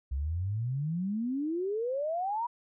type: exponential sweep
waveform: sine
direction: up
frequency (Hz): 64.2 to 979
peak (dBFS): -29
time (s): 0.11-2.47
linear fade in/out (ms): 10
effects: none

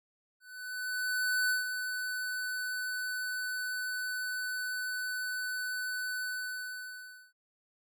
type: tone with ADSR envelope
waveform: square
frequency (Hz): 1501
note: F#6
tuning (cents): +24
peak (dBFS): -27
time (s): 0.4-7.33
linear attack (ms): 1100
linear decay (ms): 140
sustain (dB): -7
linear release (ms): 1100
effects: none

